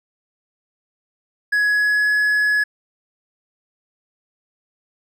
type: tone with pitch glide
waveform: triangle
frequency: 1677 to 1691.6 Hz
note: G#6 to G#6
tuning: +16 to +31 cents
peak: -13 dBFS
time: 1.52-2.64 s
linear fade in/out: 10 ms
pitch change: +15 cents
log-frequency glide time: 1.65-2.12 s
effects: none